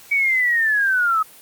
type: linear sweep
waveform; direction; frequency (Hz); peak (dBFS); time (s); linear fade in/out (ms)
sine; down; 2275 to 1259; -15; 0.11-1.23; 10
effects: white hiss -45 dBFS RMS until 1.41 s + Opus 48 kbps